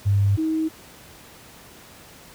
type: tone pair in turn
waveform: sine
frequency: 100 / 317.5 Hz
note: G2 / D#4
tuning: +35 / +35 cents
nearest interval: octave + minor sixth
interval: 2000 cents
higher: second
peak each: -15 / -20 dBFS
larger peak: first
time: 0.05-0.37 / 0.37-0.69 s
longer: neither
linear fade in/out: 20 ms
effects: pink hiss -46 dBFS RMS until 2.34 s + high-pass 60 Hz 12 dB/octave